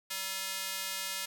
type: tone with high-pass filter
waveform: square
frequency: 191.9 Hz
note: G3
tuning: 37 cents flat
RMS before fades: -37 dBFS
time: 0.1-1.26 s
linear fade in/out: 10 ms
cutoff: 2300 Hz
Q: 0.54
effects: none